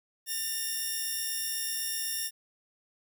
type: tone cluster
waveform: 5% pulse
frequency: 1804 / 2829 / 5480 Hz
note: A6 / F7 / F8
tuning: +43 / +22 / -34 cents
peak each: -25 / -30 / -28 dBFS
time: 0.26-2.31 s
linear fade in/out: 50 ms
effects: none